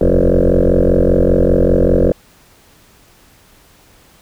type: tone with frequency modulation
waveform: sine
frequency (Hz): 265.8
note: C4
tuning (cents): +27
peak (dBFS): -7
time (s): 0.01-2.12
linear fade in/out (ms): 2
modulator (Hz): 45.1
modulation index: 6.6
effects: tanh soft clip ceiling -4 dBFS + pink hiss -48 dBFS RMS until 4.21 s